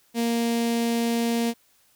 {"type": "tone with notch filter", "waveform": "sawtooth", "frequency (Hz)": 233.1, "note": "A#3", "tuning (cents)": 0, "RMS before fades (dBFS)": -24, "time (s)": [0.14, 1.54], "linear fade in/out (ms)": 50, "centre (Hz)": 1300, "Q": 1.1, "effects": ["white hiss -62 dBFS RMS until 1.95 s"]}